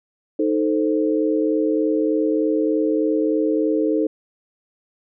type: chord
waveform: sine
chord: A diminished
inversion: second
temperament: equal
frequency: 311.1 / 440 / 523.3 Hz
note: Eb4 / A4 / C5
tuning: 0 / 0 / 0 cents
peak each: -19 / -21 / -25 dBFS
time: 0.39-4.07 s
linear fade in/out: 5 ms
effects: none